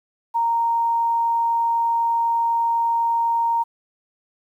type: tone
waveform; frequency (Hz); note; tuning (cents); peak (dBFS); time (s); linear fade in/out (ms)
sine; 928; A#5; -8; -17; 0.34-3.64; 20
effects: 9-bit